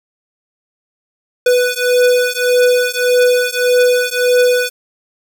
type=beating tone pair; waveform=square; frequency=493.9 / 495.6 Hz; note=B4 / B4; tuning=0 / +6 cents; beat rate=1.7 Hz; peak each=-14 dBFS; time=1.46-4.7 s; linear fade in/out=5 ms; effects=none